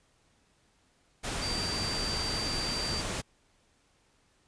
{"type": "tone in noise", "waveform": "sine", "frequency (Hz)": 4677, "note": "D8", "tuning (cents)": -8, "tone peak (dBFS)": -33, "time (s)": [1.41, 3.02], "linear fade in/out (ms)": 20, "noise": "pink", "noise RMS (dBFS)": -34, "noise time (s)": [1.23, 3.22], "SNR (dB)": -2, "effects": ["pink hiss -68 dBFS RMS until 4.47 s", "resampled to 22050 Hz"]}